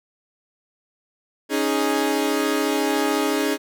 sawtooth chord, C# suspended second, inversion none, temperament equal, 277.2 / 311.1 / 415.3 Hz, C#4 / D#4 / G#4, 0 / 0 / 0 cents, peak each -20 dBFS, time 1.49-3.58 s, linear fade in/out 50 ms, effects none

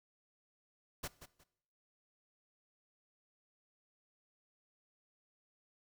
pink noise with echo, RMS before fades -41 dBFS, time 1.03-1.08 s, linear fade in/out 10 ms, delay 180 ms, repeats 2, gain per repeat -12 dB, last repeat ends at 1.44 s, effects noise-tail reverb RT60 0.8 s tail -20 dB re dry

